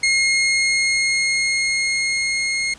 sawtooth tone with level ramp, 2148 Hz, C7, 45 cents sharp, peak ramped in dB -11 to -16 dBFS, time 0.03-2.74 s, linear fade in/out 5 ms, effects pink hiss -45 dBFS RMS until 2.78 s + resampled to 22050 Hz

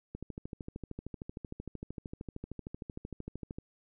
click train, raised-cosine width 3 ms, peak -27 dBFS, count 46, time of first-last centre 0.15-3.585 s, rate 13.1 Hz, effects none

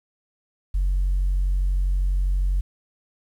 sine tone, 46.21 Hz, F#1, 1 cent flat, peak -17 dBFS, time 0.74-2.61 s, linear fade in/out 10 ms, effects tanh soft clip ceiling -16 dBFS + 9-bit

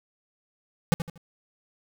square tone with echo, 167.8 Hz, E3, 31 cents sharp, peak -17 dBFS, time 0.92-0.94 s, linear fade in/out 0 ms, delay 79 ms, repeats 3, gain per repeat -10 dB, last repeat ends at 1.177 s, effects none

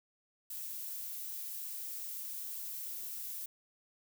violet noise, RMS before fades -42 dBFS, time 0.5-3.46 s, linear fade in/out 5 ms, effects none

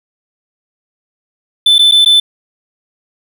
triangle tone with dropouts, 3520 Hz, A7, in tune, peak -3 dBFS, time 1.66-2.2 s, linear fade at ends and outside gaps 5 ms, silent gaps 1.783-1.791 / 1.913-1.92 / 2.048-2.059 s, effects none

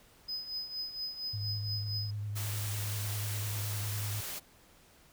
triangle tone with tremolo, 5030 Hz, D#8, 18 cents sharp, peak -32 dBFS, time 0.28-2.11 s, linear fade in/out 10 ms, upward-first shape triangle, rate 4.3 Hz, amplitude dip 75%
sine tone with vibrato, 103.83 Hz, G#2, in tune, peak -34 dBFS, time 1.33-4.21 s, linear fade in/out 10 ms, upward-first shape sine, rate 10 Hz, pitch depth 32 cents each way
white noise, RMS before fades -40 dBFS, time 2.35-4.4 s, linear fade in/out 20 ms
effects pink hiss -61 dBFS RMS until 5.12 s

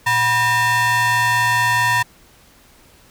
square ring-modulated tone, 427.7 Hz, A4, 49 cents flat, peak -12 dBFS, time 0.06-2.03 s, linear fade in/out 10 ms, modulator 1400 Hz, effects pink hiss -50 dBFS RMS until 3.1 s

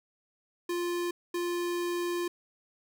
square tone bursts at uneven times, 349.2 Hz, F4, in tune, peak -30 dBFS, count 2, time 0.69-1.11 / 1.34-2.28 s, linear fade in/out 5 ms, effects none

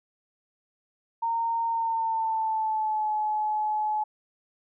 sine tone with pitch glide, 920 to 853.4 Hz, A#5 to G#5, -23 to +47 cents, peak -24 dBFS, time 1.22-4.04 s, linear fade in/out 10 ms, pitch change -130 cents, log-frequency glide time 1.66-3.11 s, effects none

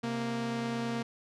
sawtooth tone pair together, 131.05 / 232.7 Hz, C3 / A#3, +3 / -3 cents, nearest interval minor seventh, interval 994 cents, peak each -35 / -28 dBFS, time 0.03-1.03 s, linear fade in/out 10 ms, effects low-pass 6000 Hz 12 dB/octave

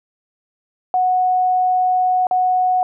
sine tone with dropouts, 736 Hz, F#5, 9 cents flat, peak -13 dBFS, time 0.94-2.83 s, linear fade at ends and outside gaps 1 ms, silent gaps 2.269-2.311 s, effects none

